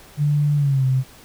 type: tone with pitch glide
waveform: sine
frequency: 146.83 to 130.81 Hz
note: D3 to C3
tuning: 0 to 0 cents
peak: -15 dBFS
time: 0.17-1.04 s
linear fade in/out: 50 ms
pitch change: -200 cents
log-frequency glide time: 0.56-0.85 s
effects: pink hiss -46 dBFS RMS until 1.24 s